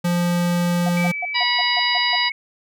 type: tone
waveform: square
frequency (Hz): 174.61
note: F3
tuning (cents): 0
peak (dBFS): -18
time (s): 0.04-1.12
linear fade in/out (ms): 10
type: tone bursts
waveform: sine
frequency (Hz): 720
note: F#5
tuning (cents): -47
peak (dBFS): -23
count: 8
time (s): 0.86-2.158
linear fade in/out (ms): 5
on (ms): 31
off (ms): 150
type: tone with pitch glide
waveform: sine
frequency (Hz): 2300 to 2196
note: D7 to C#7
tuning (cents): -37 to -17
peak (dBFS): -24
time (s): 0.97-2.32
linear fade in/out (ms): 2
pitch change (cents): -80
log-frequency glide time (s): 1.37-1.43
type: harmonic tone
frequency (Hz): 972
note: B5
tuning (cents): -28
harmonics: 1 / 2 / 3 / 4 / 5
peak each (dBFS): -24 / -24 / -24 / -24 / -24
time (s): 1.34-2.3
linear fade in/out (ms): 20
effects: none